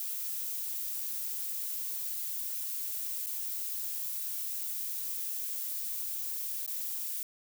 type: noise with dropouts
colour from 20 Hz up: violet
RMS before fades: -36 dBFS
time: 0-7.23 s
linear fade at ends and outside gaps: 1 ms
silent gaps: 3.262-3.268 / 6.663-6.677 s
effects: none